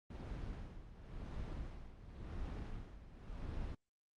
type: noise with tremolo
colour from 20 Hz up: brown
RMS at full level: -43 dBFS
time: 0.1-3.75 s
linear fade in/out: 5 ms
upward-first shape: sine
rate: 0.93 Hz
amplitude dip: 75%
effects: low-pass 5000 Hz 12 dB/octave + Opus 32 kbps